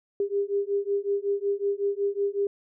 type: beating tone pair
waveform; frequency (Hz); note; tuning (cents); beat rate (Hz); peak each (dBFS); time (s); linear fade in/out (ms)
sine; 399 / 404.4; G4 / G#4; +31 / -46; 5.4; -27; 0.2-2.47; 2
effects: none